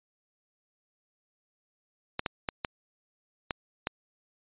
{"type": "clicks", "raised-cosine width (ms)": 0.3, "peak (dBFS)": -13, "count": 6, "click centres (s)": [2.194, 2.262, 2.488, 2.648, 3.508, 3.871], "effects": ["resampled to 8000 Hz"]}